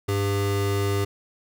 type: tone pair together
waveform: square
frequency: 100 / 400.5 Hz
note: G2 / G4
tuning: +35 / +37 cents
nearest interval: 2 octaves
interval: 2402 cents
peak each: -24 / -27 dBFS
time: 0.08-1.05 s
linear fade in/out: 10 ms
effects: none